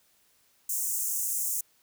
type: high-pass noise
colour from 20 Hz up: pink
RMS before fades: -30 dBFS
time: 0.69-1.61 s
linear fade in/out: 5 ms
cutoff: 6600 Hz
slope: 48 dB/octave
effects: white hiss -66 dBFS RMS until 1.82 s